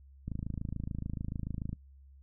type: click train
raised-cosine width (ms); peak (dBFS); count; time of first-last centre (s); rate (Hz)
5; -24; 40; 0.28-1.73; 26.9
effects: noise-tail reverb RT60 0.1 s tail -21 dB re dry + added 68 Hz sine -53 dBFS peak until 2.22 s